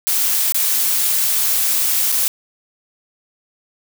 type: noise with dropouts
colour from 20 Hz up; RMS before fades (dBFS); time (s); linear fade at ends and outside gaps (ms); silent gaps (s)
blue; -17; 0.07-2.28; 0; 0.522-0.545 / 2.119-2.124
effects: none